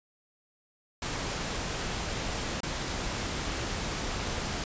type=noise with dropouts; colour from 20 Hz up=pink; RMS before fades=-33 dBFS; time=1.02-4.64 s; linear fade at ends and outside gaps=2 ms; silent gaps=2.605-2.632 s; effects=resampled to 16000 Hz